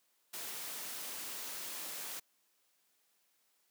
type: noise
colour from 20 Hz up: white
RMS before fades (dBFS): -43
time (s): 0.33-2.2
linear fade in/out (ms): 10
effects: white hiss -75 dBFS RMS until 3.7 s + high-pass 200 Hz 12 dB/octave